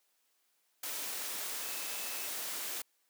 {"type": "tone in noise", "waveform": "sine", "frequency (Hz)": 2600, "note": "E7", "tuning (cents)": -24, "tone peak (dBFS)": -50, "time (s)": [1.62, 2.28], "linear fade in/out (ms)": 5, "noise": "white", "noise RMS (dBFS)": -39, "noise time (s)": [0.83, 2.82], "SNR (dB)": -14, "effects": ["white hiss -75 dBFS RMS until 3.09 s", "high-pass 300 Hz 12 dB/octave"]}